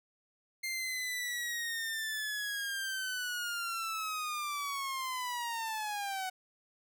sawtooth linear sweep, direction down, 2111 to 741 Hz, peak -31 dBFS, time 0.63-6.3 s, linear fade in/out 10 ms, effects none

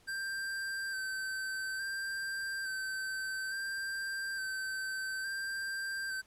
square tone with vibrato, 1562 Hz, G6, 7 cents flat, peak -36 dBFS, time 0.07-6.22 s, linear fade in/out 20 ms, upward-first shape square, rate 0.58 Hz, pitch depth 19 cents each way, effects pink hiss -65 dBFS RMS until 6.26 s + low-pass 12000 Hz 12 dB/octave

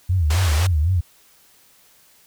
sine tone with vibrato, 83.6 Hz, E2, 25 cents sharp, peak -15 dBFS, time 0.09-1.01 s, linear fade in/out 10 ms, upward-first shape sine, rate 3.9 Hz, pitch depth 210 cents each way
pink band-pass noise, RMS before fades -28 dBFS, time 0.3-0.67 s, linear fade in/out 5 ms, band 570 to 9800 Hz, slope 12 dB/octave
effects white hiss -54 dBFS RMS until 2.26 s

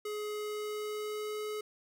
square tone with pitch glide, 420.8 to 424.7 Hz, G#4 to G#4, +23 to +39 cents, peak -36 dBFS, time 0.05-1.61 s, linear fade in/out 5 ms, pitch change +16 cents, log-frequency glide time 0.28-1.41 s, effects 12-bit

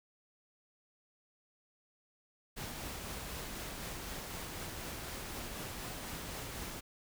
pink noise with tremolo, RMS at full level -42 dBFS, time 2.56-6.81 s, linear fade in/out 20 ms, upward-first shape triangle, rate 4 Hz, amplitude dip 25%, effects none

